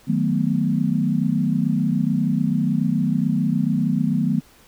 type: chord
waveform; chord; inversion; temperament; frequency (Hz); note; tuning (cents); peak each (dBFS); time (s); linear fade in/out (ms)
sine; B dominant seventh; first; equal; 155.56 / 185 / 220 / 246.9; D#3 / F#3 / A3 / B3; 0 / 0 / 0 / 0; -23; 0.07-4.41; 20
effects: pink hiss -52 dBFS RMS until 4.67 s